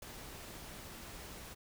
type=noise with ADSR envelope; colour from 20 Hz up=pink; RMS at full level=-45 dBFS; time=0.02-1.55 s; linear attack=6 ms; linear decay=8 ms; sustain=-4 dB; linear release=23 ms; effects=none